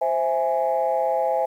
sine chord, C augmented, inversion none, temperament equal, 523.3 / 659.3 / 830.6 Hz, C5 / E5 / G#5, 0 / 0 / 0 cents, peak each -23 dBFS, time 0.01-1.46 s, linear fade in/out 10 ms, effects tanh soft clip ceiling -12 dBFS + 9-bit

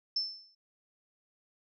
sine tone with exponential decay, 5300 Hz, E8, 9 cents sharp, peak -26 dBFS, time 0.16-0.55 s, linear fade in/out 5 ms, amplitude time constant 84 ms, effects none

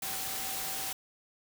sine tone in noise, 771 Hz, G5, 29 cents flat, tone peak -45 dBFS, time 0.02-0.93 s, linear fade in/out 5 ms, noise white, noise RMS -36 dBFS, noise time 0.02-0.93 s, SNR -12 dB, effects none

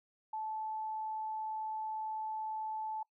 sine tone, 871 Hz, A5, 18 cents flat, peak -36 dBFS, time 0.33-3.03 s, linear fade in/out 5 ms, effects noise-tail reverb RT60 0.1 s tail -24 dB re dry

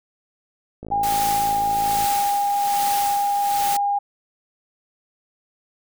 click train, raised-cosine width 2 ms, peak -22 dBFS, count 67, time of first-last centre 0.83-2.043 s, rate 54.4 Hz
sine tone, 810 Hz, G#5, 43 cents flat, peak -18 dBFS, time 0.91-3.99 s, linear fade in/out 10 ms
white noise with tremolo, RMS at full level -27 dBFS, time 1.03-3.77 s, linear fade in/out 5 ms, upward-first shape sine, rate 1.2 Hz, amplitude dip 65%
effects none

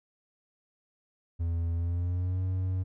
triangle tone with pitch glide, 84.2 to 92.89 Hz, E2 to F#2, +37 to +7 cents, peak -25 dBFS, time 1.39-2.84 s, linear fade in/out 20 ms, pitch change +170 cents, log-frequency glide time 1.74-2.42 s, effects none

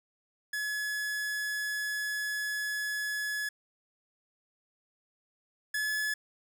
45% pulse tone pair in turn, 1700 / 1709.8 Hz, G#6 / G#6, +40 / +50 cents, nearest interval unison, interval 10 cents, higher second, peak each -31 / -29 dBFS, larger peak second, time 0.53-3.49 / 5.74-6.14 s, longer first, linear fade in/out 5 ms, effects none

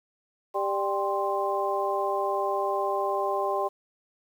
harmonic tone with a mistuned harmonic, 197.5 Hz, G3, 13 cents sharp, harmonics 2 / 3 / 4 / 5, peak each -30 / -30 / -30 / -30 dBFS, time 0.54-3.69 s, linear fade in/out 20 ms, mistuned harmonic 5, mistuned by +100 cents, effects 9-bit

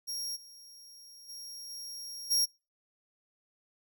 sawtooth tone with level steps, 5590 Hz, F8, 1 cent sharp, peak -32 / -48 / -40 / -38 / -22 dBFS, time 0.07-2.46 s, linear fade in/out 20 ms, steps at 0.35 / 1.28 / 1.69 / 2.3 s, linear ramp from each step 20 ms, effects noise-tail reverb RT60 0.3 s tail -26 dB re dry

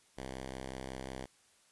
5% pulse tone with vibrato, 65.41 Hz, C2, in tune, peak -30 dBFS, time 0.17-1.26 s, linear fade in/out 10 ms, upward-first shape triangle, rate 4.7 Hz, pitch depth 9 cents each way, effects white hiss -67 dBFS RMS until 1.71 s + resampled to 24000 Hz

